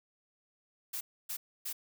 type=noise bursts; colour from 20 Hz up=blue; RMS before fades=-38 dBFS; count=3; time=0.93-1.73 s; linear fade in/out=10 ms; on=80 ms; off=280 ms; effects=none